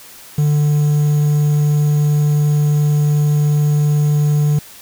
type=tone with quantisation; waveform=triangle; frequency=148.1 Hz; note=D3; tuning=15 cents sharp; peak=-9 dBFS; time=0.38-4.59 s; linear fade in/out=5 ms; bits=6; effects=white hiss -39 dBFS RMS until 4.81 s